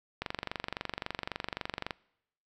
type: click train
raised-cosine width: 0.3 ms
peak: -17 dBFS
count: 41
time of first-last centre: 0.22-1.908 s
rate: 23.7 Hz
effects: noise-tail reverb RT60 0.8 s tail -24 dB re dry